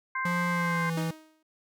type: harmonic tone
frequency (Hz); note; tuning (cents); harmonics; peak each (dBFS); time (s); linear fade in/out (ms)
523.3; C5; 0; 2 / 3 / 4; -31 / -33 / -34; 0.15-0.9; 5
type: tone with pitch glide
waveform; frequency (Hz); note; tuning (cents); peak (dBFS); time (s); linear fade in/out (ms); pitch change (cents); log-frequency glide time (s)
square; 175.2 to 164.41; F3 to E3; +6 to -4; -29; 0.25-1.11; 5; -110; 0.49-0.95
type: tone with exponential decay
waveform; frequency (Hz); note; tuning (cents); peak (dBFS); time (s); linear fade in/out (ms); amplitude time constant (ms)
sawtooth; 314; D#4; +16; -27; 0.97-1.43; 5; 100
effects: none